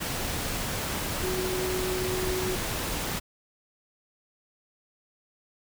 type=tone in noise; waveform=sine; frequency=369.5 Hz; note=F#4; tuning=2 cents flat; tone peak=-29 dBFS; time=1.22-2.56 s; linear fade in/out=20 ms; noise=pink; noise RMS=-31 dBFS; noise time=0-3.2 s; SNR=-1 dB; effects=none